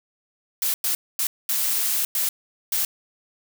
blue noise bursts at uneven times, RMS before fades -23 dBFS, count 6, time 0.62-0.74 / 0.84-0.95 / 1.19-1.27 / 1.49-2.05 / 2.15-2.29 / 2.72-2.85 s, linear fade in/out 2 ms, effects none

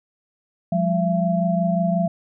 sine tone cluster, 176.8 / 202.4 / 674 Hz, F3 / G#3 / E5, +22 / -44 / +38 cents, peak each -20 / -25 / -22 dBFS, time 0.72-2.08 s, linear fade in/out 5 ms, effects none

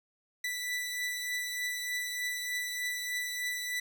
sawtooth beating tone pair, 1975.5 / 1978.8 Hz, B6 / B6, 0 / +3 cents, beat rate 3.3 Hz, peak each -30 / -38 dBFS, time 0.44-3.8 s, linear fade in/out 5 ms, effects none

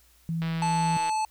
sine tone, 164.81 Hz, E3, in tune, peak -26 dBFS, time 0.29-0.97 s, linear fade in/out 0 ms
click train, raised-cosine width 0.3 ms, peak -22 dBFS, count 111, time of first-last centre 0.42-1.095 s, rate 163 Hz
harmonic tone, 870 Hz, A5, 20 cents flat, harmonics 1 / 3 / 5 / 7 / 9 / 10, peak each -24 / -39 / -41 / -46 / -43 / -45 dBFS, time 0.62-1.25 s, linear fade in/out 2 ms
effects added 60 Hz sine -61 dBFS peak until 1.3 s + white hiss -61 dBFS RMS until 1.3 s

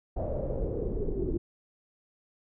brown noise with low-pass filter sweep, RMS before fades -31 dBFS, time 0.16-1.38 s, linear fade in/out 10 ms, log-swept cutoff 640 to 340 Hz, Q 6.6, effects none

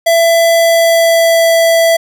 square tone with pitch glide, 668 to 663 Hz, E5 to E5, +23 to +10 cents, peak -7 dBFS, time 0.06-1.97 s, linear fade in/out 10 ms, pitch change -13 cents, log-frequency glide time 0.53-1.51 s, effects none

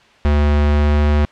square tone with pitch glide, 73.42 to 74.06 Hz, D2 to D2, 0 to +15 cents, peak -12 dBFS, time 0.25-1.25 s, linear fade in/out 0 ms, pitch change +15 cents, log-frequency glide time 0.63-1.09 s, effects white hiss -48 dBFS RMS until 1.31 s + low-pass 3000 Hz 12 dB/octave

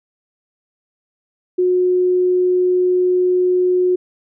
sine tone, 363.3 Hz, F#4, 32 cents flat, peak -12 dBFS, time 1.58-3.96 s, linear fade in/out 10 ms, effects none

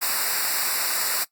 white noise with comb filter, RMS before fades -24 dBFS, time 0.01-1.25 s, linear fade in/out 20 ms, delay 0.31 ms, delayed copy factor -0.95, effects noise-tail reverb RT60 0.1 s tail -19 dB re dry + Opus 48 kbps

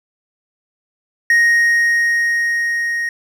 triangle tone with level ramp, 1870 Hz, A#6, 5 cents sharp, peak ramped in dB -7 to -16 dBFS, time 1.3-3.09 s, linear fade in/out 2 ms, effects none

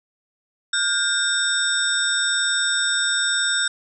sine tone cluster, 1428 / 1589 / 3659 / 5420 / 7940 Hz, F6 / G6 / A#7 / E8 / B8, +38 / +23 / -33 / +47 / +8 cents, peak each -25 / -25 / -23 / -30 / -25 dBFS, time 0.73-3.68 s, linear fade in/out 5 ms, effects none

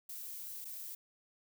violet noise with dropouts, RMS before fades -45 dBFS, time 0.09-0.95 s, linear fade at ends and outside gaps 5 ms, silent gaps 0.646-0.652 s, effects none

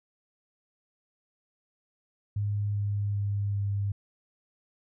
sine tone with pitch steps, 102.8 / 102.03 / 101.27 / 100.51 Hz, G#2 / G#2 / G#2 / G2, -17 / -30 / -43 / +44 cents, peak -26 dBFS, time 2.36-3.92 s, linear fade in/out 5 ms, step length 390 ms, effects none

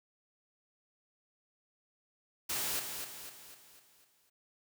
white noise with echo, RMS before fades -35 dBFS, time 2.49-2.8 s, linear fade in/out 10 ms, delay 250 ms, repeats 6, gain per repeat -6 dB, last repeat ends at 4.3 s, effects none

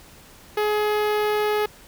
sawtooth tone with notch filter, 421.4 Hz, G#4, 25 cents sharp, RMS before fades -22 dBFS, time 0.57-1.66 s, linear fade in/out 5 ms, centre 7600 Hz, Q 0.52, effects pink hiss -48 dBFS RMS until 1.87 s

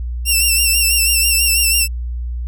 10% pulse tone with vibrato, 2718 Hz, F7, 48 cents flat, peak -4 dBFS, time 0.25-1.88 s, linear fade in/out 50 ms, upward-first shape sine, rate 6.1 Hz, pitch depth 50 cents each way, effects added 60 Hz sine -20 dBFS peak until 2.47 s

